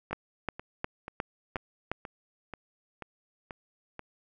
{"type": "two click trains", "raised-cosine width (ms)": 0.5, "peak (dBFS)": [-24, -15], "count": [9, 6], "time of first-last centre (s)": [[0.11, 3.993], [0.13, 1.916]], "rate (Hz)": [2.06, 2.8], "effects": []}